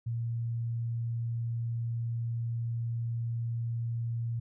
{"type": "tone", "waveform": "sine", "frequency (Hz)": 116.54, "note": "A#2", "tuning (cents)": 0, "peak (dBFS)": -30, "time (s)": [0.06, 4.4], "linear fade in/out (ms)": 10, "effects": []}